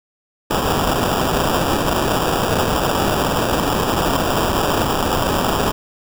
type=noise with sample-and-hold; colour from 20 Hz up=white; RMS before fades=-18 dBFS; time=0.5-5.72 s; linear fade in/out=10 ms; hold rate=2100 Hz; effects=none